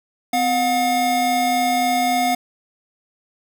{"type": "tone pair together", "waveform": "square", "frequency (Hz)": [254.2, 719], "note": ["C4", "F#5"], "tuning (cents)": [-50, -50], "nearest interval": "octave + tritone", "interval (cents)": 1800, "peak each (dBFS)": [-24, -18], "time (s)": [0.33, 2.35], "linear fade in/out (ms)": 5, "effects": []}